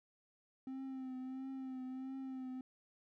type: tone with vibrato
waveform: triangle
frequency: 261.6 Hz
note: C4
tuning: in tune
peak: -40 dBFS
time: 0.67-2.61 s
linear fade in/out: 2 ms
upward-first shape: triangle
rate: 1.5 Hz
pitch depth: 40 cents each way
effects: none